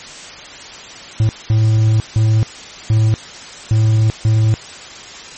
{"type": "tone bursts at uneven times", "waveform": "triangle", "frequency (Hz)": 109.8, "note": "A2", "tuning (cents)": -3, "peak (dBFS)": -7, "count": 6, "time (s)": [[1.2, 1.29], [1.5, 2], [2.16, 2.43], [2.9, 3.14], [3.71, 4.1], [4.25, 4.54]], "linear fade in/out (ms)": 0, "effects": ["white hiss -33 dBFS RMS until 5.37 s", "MP3 32 kbps"]}